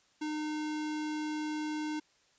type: tone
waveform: square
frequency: 305.1 Hz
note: D#4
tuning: 34 cents flat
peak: -34 dBFS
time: 0.21-2 s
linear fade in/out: 10 ms
effects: white hiss -68 dBFS RMS until 2.38 s + resampled to 16000 Hz